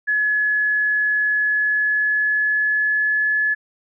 sine tone with pitch glide, 1700 to 1712.8 Hz, G#6 to A6, +40 to -47 cents, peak -16 dBFS, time 0.07-3.55 s, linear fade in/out 20 ms, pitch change +13 cents, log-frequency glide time 1.23-3.4 s, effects none

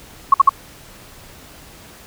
sine tone bursts, 1101 Hz, C#6, 12 cents flat, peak -4 dBFS, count 3, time 0.32-0.493 s, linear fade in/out 5 ms, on 21 ms, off 55 ms, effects pink hiss -42 dBFS RMS until 2.06 s

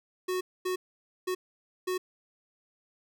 square tone bursts at uneven times, 368 Hz, F#4, 9 cents flat, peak -29 dBFS, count 4, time 0.28-0.41 / 0.65-0.76 / 1.27-1.35 / 1.87-1.98 s, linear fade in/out 10 ms, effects none

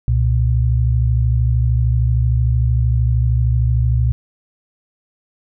sine tone pair together, 66.1 / 119.21 Hz, C2 / A#2, +18 / +39 cents, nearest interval minor seventh, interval 1021 cents, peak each -15 dBFS, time 0.08-4.12 s, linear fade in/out 0 ms, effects none

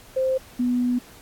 sine tone pair in turn, 523.3 / 246.3 Hz, C5 / B3, 0 / -5 cents, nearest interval octave + minor second, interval 1305 cents, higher first, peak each -19 dBFS, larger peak neither, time 0.16-0.38 / 0.59-0.99 s, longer second, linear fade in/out 10 ms, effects pink hiss -48 dBFS RMS until 1.21 s + AAC 64 kbps

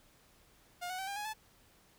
sawtooth tone with pitch steps, 710 / 738.9 / 768.9 / 800.2 / 832.7 / 866.6 Hz, F5 / F#5 / G5 / G5 / G#5 / A5, +28 / -3 / -34 / +35 / +4 / -27 cents, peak -34 dBFS, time 0.81-1.338 s, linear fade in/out 20 ms, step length 88 ms, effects pink hiss -65 dBFS RMS until 1.98 s

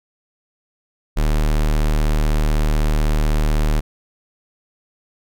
square tone, 38 Hz, D#1, 40 cents flat, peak -15 dBFS, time 1.16-3.81 s, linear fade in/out 20 ms, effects none

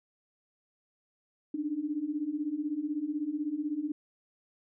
sine beating tone pair, 287.4 / 303.4 Hz, D4 / D#4, -37 / -44 cents, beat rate 16 Hz, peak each -35 / -32 dBFS, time 1.54-3.92 s, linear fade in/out 5 ms, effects none

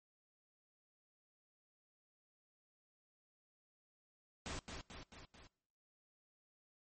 pink noise with echo, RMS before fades -44 dBFS, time 4.46-4.59 s, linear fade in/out 0 ms, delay 220 ms, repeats 4, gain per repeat -4 dB, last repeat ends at 5.47 s, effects noise-tail reverb RT60 0.8 s tail -25 dB re dry + MP3 32 kbps

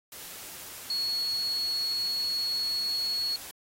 sine tone in noise, 4349 Hz, C#8, 34 cents flat, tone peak -27 dBFS, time 0.9-3.36 s, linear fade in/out 2 ms, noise white, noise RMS -43 dBFS, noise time 0.12-3.51 s, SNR +13 dB, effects AAC 48 kbps

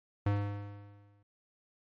square tone with exponential decay, 101.8 Hz, G#2, 34 cents flat, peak -26 dBFS, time 0.26-1.23 s, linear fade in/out 5 ms, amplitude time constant 210 ms, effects low-pass 2000 Hz 12 dB/octave + MP3 48 kbps

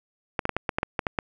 clicks, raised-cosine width 0.5 ms, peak -9 dBFS, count 10, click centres 0.392 / 0.454 / 0.493 / 0.566 / 0.692 / 0.785 / 0.831 / 0.992 / 1.068 / 1.188 s, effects none

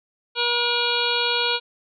harmonic tone, 478.7 Hz, A#4, 46 cents sharp, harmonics 1 / 2 / 3 / 5 / 6 / 7 / 8 / 9, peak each -28 / -28 / -28 / -28 / -28 / -28 / -28 / -28 dBFS, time 0.35-1.6 s, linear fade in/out 50 ms, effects none

